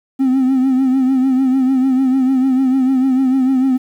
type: tone with vibrato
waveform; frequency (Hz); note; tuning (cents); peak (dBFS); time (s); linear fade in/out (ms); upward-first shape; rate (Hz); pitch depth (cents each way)
triangle; 261.6; C4; 0; -8; 0.19-3.78; 20; triangle; 6.7; 68
effects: tanh soft clip ceiling -5 dBFS + 8-bit